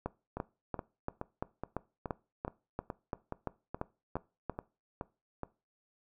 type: two click trains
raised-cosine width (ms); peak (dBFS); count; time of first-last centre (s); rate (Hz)
1; -20 / -23; 14 / 13; 0.06-4.497 / 0.37-5.433; 2.93 / 2.37
effects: noise-tail reverb RT60 0.3 s tail -20 dB re dry